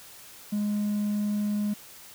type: tone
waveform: triangle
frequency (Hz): 207.7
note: G#3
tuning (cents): 0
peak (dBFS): -22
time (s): 0.52-1.74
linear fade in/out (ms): 10
effects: tanh soft clip ceiling -19 dBFS + white hiss -48 dBFS RMS until 2.14 s